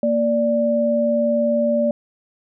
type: tone pair together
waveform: sine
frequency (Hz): 232.5 / 585.9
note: A#3 / D5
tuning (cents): -4 / -4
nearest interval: octave + major third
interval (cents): 1600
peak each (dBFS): -20 / -17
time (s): 0.03-1.91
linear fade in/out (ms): 2
effects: none